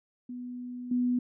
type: tone with level steps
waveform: sine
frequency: 246.9 Hz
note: B3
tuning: in tune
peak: -36 / -24 dBFS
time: 0.29-1.19 s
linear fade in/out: 5 ms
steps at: 0.91 s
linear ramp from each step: 5 ms
effects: none

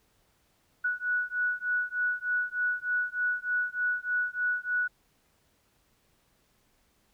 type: beating tone pair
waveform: sine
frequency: 1470 / 1473.3 Hz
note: F#6 / F#6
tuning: -12 / -8 cents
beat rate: 3.3 Hz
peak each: -30 dBFS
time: 0.84-4.88 s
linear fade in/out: 10 ms
effects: pink hiss -69 dBFS RMS until 7.13 s

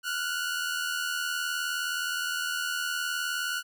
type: tone pair together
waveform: sawtooth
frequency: 1400.6 / 1480 Hz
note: F6 / F#6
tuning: +5 / 0 cents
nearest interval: minor second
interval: 95 cents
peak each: -30 / -27 dBFS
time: 0.03-3.63 s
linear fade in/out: 50 ms
effects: none

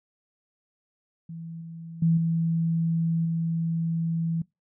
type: tone with level steps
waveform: sine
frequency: 165.1 Hz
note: E3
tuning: 3 cents sharp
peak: -35 / -37 / -18 / -22 / -24 dBFS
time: 1.29-4.42 s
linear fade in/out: 5 ms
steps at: 1.61 / 2.02 / 2.17 / 3.25 s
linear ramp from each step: 5 ms
effects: noise-tail reverb RT60 0.2 s tail -23 dB re dry

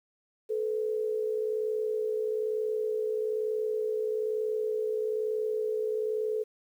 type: tone pair together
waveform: sine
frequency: 432.8 / 493.9 Hz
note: A4 / B4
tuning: -29 / 0 cents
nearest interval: major second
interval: 229 cents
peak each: -28 / -35 dBFS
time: 0.49-6.44 s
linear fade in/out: 20 ms
effects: 10-bit

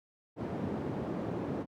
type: band-pass noise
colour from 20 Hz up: white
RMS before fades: -36 dBFS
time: 0.36-1.66 s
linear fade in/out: 50 ms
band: 110 to 380 Hz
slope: 12 dB/octave
effects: high-pass 60 Hz 12 dB/octave

